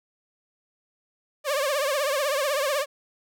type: tone with vibrato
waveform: sawtooth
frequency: 566 Hz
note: C#5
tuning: 36 cents sharp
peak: -19 dBFS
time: 1.44-2.86 s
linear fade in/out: 50 ms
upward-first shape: triangle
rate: 16 Hz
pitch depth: 150 cents each way
effects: none